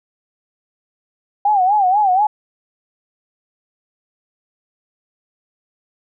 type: tone with vibrato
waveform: sine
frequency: 786 Hz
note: G5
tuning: 4 cents sharp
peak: -11 dBFS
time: 1.45-2.27 s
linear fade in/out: 5 ms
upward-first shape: sine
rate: 4.1 Hz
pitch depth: 140 cents each way
effects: none